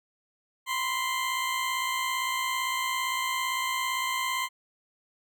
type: tone pair together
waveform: 20% pulse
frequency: 987.8 / 1045.5 Hz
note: B5 / C6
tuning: 0 / -2 cents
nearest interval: minor second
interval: 98 cents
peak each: -30 / -23 dBFS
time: 0.66-4.49 s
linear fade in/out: 50 ms
effects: none